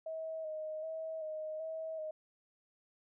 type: tone with vibrato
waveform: sine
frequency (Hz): 632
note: D#5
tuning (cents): +27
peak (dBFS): -38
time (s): 0.06-2.11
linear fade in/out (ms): 5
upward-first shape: square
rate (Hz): 1.3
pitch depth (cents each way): 26
effects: none